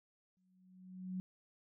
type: tone with exponential growth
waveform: sine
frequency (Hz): 185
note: F#3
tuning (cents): 0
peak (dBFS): -36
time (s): 0.37-1.2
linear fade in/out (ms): 0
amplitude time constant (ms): 180
effects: none